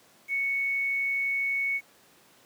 sine tone with quantisation, 2217 Hz, C#7, in tune, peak -25 dBFS, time 0.28-1.81 s, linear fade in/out 50 ms, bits 9, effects pink hiss -58 dBFS RMS until 2.45 s + high-pass 200 Hz 12 dB/octave

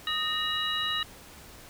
sine tone cluster, 1249 / 1838 / 2882 / 3866 Hz, D#6 / A#6 / F#7 / B7, +6 / -25 / -46 / -38 cents, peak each -34 / -34 / -32 / -31 dBFS, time 0.07-1.03 s, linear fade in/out 2 ms, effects pink hiss -49 dBFS RMS until 1.69 s

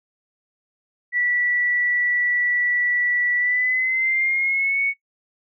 sine tone with pitch glide, 1955 to 2220 Hz, B6 to C#7, -18 to +2 cents, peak -18 dBFS, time 1.12-4.94 s, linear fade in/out 50 ms, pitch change +220 cents, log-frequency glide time 3.37-4.8 s, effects noise-tail reverb RT60 0.1 s tail -20 dB re dry

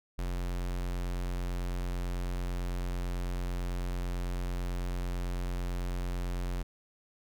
square tone, 44.52 Hz, F1, 34 cents sharp, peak -32 dBFS, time 0.18-6.63 s, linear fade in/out 10 ms, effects none

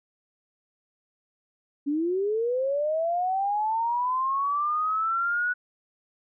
sine linear sweep, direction up, 277.2 to 1480 Hz, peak -23 dBFS, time 1.86-5.54 s, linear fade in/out 20 ms, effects none

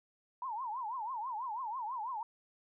sine tone with vibrato, 945 Hz, A#5, 23 cents sharp, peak -36 dBFS, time 0.42-2.23 s, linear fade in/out 2 ms, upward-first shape triangle, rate 6.1 Hz, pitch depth 250 cents each way, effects none

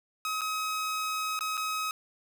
sawtooth tone with dropouts, 1271 Hz, D#6, 36 cents sharp, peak -26 dBFS, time 0.25-1.91 s, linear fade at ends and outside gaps 1 ms, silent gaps 0.41-0.416 / 1.391-1.408 / 1.571-1.576 s, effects none

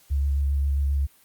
sine tone with vibrato, 70 Hz, C#2, 18 cents sharp, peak -20 dBFS, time 0.1-1.07 s, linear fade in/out 20 ms, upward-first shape square, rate 7.5 Hz, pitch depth 17 cents each way, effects white hiss -57 dBFS RMS until 1.24 s + Opus 48 kbps

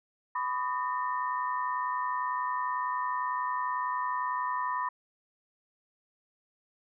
sine tone cluster, 998 / 1129 / 1227 / 1822 Hz, B5 / C#6 / D#6 / A#6, +18 / +31 / -25 / -40 cents, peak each -30 / -38 / -38 / -39 dBFS, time 0.35-4.89 s, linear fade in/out 5 ms, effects none

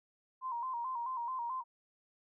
sine tone with vibrato, 987.8 Hz, B5, in tune, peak -35 dBFS, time 0.41-1.64 s, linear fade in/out 50 ms, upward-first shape square, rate 4.6 Hz, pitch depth 82 cents each way, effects none

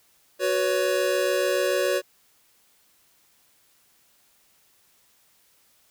square chord, F# suspended fourth, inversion none, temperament equal with one note detuned, 370 / 493.9 / 560.8 Hz, F#4 / B4 / C#5, 0 / 0 / +20 cents, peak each -27 / -28 / -25 dBFS, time 0.39-2.02 s, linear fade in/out 50 ms, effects white hiss -62 dBFS RMS until 5.9 s

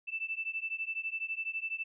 sine beating tone pair, 2644 / 2656 Hz, E7 / E7, +5 / +12 cents, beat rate 12 Hz, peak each -37 / -37 dBFS, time 0.07-1.84 s, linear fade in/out 20 ms, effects none

